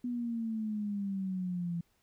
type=exponential sweep; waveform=sine; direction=down; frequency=246.9 to 168.6 Hz; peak=-32 dBFS; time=0.04-1.81 s; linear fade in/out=5 ms; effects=pink hiss -73 dBFS RMS until 2.02 s